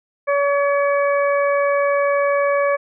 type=harmonic tone; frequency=567 Hz; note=C#5; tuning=39 cents sharp; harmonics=1 / 2 / 3 / 4; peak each=-16 / -22 / -26 / -28 dBFS; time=0.27-2.77 s; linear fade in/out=20 ms; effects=none